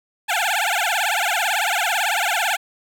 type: tone with vibrato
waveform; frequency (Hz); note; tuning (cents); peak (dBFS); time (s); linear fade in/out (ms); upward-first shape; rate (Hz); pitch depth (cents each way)
15% pulse; 780; G5; -9; -12; 0.28-2.57; 20; triangle; 18; 270
effects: none